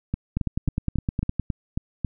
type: two click trains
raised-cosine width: 5 ms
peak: -11 / -12 dBFS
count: 11 / 8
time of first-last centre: 0.37-1.397 / 0.14-2.047 s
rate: 9.74 / 3.67 Hz
effects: none